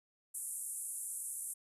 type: band-pass noise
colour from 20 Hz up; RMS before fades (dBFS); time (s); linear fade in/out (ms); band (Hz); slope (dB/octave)
white; -42; 0.34-1.54; 10; 8300 to 11000; 48
effects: resampled to 32000 Hz